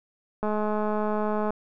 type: click train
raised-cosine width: 1 ms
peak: -15 dBFS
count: 229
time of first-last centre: 0.43-1.505 s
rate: 212 Hz
effects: none